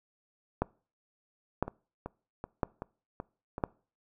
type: two click trains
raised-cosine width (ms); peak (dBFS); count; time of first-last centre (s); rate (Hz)
1; -13 / -23; 4 / 6; 0.62-3.638 / 1.68-3.581; 0.994 / 2.63
effects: noise-tail reverb RT60 0.4 s tail -24 dB re dry